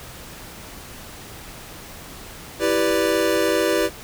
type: chord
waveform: square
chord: E minor seventh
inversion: none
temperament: equal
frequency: 329.6 / 392 / 493.9 / 587.3 Hz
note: E4 / G4 / B4 / D5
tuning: 0 / 0 / 0 / 0 cents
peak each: -24 dBFS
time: 2.59-3.9 s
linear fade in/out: 50 ms
effects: pink hiss -39 dBFS RMS until 4.03 s